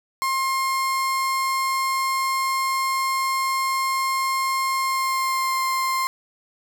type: tone with pitch glide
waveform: 35% pulse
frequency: 1064 to 1053 Hz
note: C6 to C6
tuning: +29 to +11 cents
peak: -19 dBFS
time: 0.22-6.07 s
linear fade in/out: 0 ms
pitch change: -18 cents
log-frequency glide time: 4.76-5.61 s
effects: none